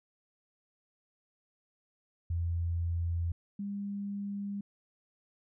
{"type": "tone pair in turn", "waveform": "sine", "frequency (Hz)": [85, 201.2], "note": ["F2", "G3"], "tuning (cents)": [-46, 45], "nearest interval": "octave + minor third", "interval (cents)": 1491, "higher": "second", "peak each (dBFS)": [-29, -34], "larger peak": "first", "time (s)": [[2.3, 3.32], [3.59, 4.61]], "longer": "neither", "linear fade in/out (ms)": 5, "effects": []}